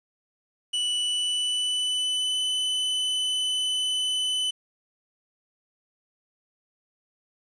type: tone with pitch glide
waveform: 45% pulse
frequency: 2960 to 3012 Hz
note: F#7 to F#7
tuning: 0 to +30 cents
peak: -24 dBFS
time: 0.73-4.51 s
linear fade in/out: 10 ms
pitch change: +30 cents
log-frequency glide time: 0.98-2.4 s
effects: resampled to 22050 Hz + 9-bit